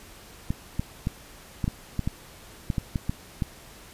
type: clicks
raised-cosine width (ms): 5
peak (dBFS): -13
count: 12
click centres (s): 0.505 / 0.795 / 1.071 / 1.642 / 1.679 / 1.993 / 2.075 / 2.702 / 2.782 / 2.958 / 3.095 / 3.422
effects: pink hiss -48 dBFS RMS until 3.93 s + resampled to 32000 Hz